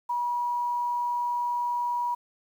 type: tone with quantisation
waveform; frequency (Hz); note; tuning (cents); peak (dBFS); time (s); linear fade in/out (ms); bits
sine; 965; B5; -40; -25; 0.09-2.15; 10; 9
effects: none